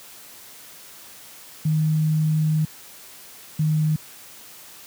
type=tone pair in turn; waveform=sine; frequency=155.56 / 154.7 Hz; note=D#3 / D#3; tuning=0 / -10 cents; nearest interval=unison; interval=10 cents; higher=first; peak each=-17 dBFS; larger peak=neither; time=1.65-2.65 / 3.59-3.96 s; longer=first; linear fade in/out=5 ms; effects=white hiss -44 dBFS RMS until 4.86 s + high-pass 80 Hz 12 dB/octave